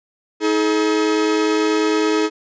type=tone pair together; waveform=45% pulse; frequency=317.8 / 426.9 Hz; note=D#4 / G#4; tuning=+37 / +48 cents; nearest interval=perfect fourth; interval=511 cents; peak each=-18 dBFS; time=0.4-2.3 s; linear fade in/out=50 ms; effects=resampled to 16000 Hz